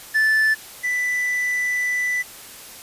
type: tone pair in turn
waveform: triangle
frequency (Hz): 1753 / 1985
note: A6 / B6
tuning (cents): -7 / +8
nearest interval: major second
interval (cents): 215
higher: second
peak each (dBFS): -13 / -18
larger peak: first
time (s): 0.14-0.55 / 0.83-2.23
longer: second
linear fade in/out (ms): 20
effects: white hiss -40 dBFS RMS until 2.82 s + resampled to 32000 Hz